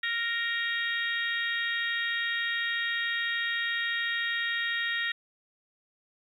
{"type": "harmonic tone", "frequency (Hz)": 466.2, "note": "A#4", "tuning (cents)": 0, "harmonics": [3, 4, 5, 6, 7, 8], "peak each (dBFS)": [-38, -29, -40, -41, -39, -36], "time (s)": [0.03, 5.12], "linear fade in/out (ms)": 5, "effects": ["10-bit"]}